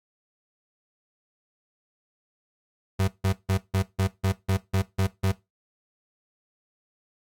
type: tone bursts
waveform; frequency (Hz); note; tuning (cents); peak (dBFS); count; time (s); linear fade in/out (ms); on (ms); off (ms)
35% pulse; 95.7; G2; -41; -19; 10; 2.99-5.32; 10; 89; 160
effects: noise-tail reverb RT60 0.2 s tail -17 dB re dry + AAC 64 kbps

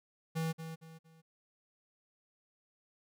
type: tone with echo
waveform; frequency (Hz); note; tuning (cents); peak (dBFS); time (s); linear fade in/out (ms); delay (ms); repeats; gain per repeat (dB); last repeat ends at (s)
square; 162; E3; -30; -33; 0.35-0.53; 20; 230; 3; -9; 1.22
effects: none

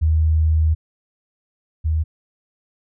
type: tone pair in turn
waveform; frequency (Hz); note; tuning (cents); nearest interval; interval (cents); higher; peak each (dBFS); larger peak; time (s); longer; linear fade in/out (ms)
sine; 78.9 / 78.9; D#2 / D#2; +25 / +25; unison; 0; neither; -13 / -16; first; 0.01-0.75 / 1.84-2.04; first; 20
effects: none

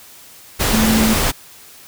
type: tone in noise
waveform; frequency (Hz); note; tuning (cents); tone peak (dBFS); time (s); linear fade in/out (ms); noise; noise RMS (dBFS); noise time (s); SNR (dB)
sine; 220; A3; 0; -13; 0.72-1.15; 20; pink; -17; 0.59-1.32; +1
effects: white hiss -42 dBFS RMS until 1.87 s

